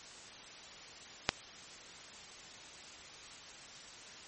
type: click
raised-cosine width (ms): 0.2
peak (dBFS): -7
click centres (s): 1.291
effects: white hiss -51 dBFS RMS until 4.27 s + MP3 32 kbps